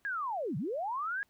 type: linear two-way sweep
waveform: sine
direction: down then up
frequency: 1685 to 123.47 to 1685 Hz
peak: -32 dBFS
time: 0.05-1.23 s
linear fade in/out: 0 ms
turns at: 0.57 s
effects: pink hiss -73 dBFS RMS until 1.29 s